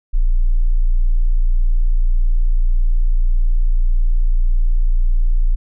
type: tone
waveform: sine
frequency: 29.14 Hz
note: A#0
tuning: in tune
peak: -10 dBFS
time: 0.13-5.56 s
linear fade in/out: 20 ms
effects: none